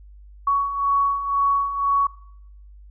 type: beating tone pair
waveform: sine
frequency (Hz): 1118 / 1120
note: C#6 / C#6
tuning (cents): +14 / +18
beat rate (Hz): 2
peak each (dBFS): -25 / -19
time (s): 0.47-2.07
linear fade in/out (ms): 5
effects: noise-tail reverb RT60 0.7 s tail -20 dB re dry + added 50 Hz sine -42 dBFS peak until 2.9 s